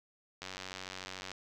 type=click train; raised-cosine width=0.2 ms; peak=-24 dBFS; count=85; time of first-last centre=0.42-1.316 s; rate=93.7 Hz; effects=none